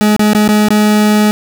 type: tone with dropouts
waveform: 40% pulse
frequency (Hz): 211.1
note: G#3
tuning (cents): +29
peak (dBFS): -6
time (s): 0.01-1.31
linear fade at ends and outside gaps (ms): 0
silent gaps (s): 0.164-0.194 / 0.333-0.349 / 0.478-0.489 / 0.685-0.705
effects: none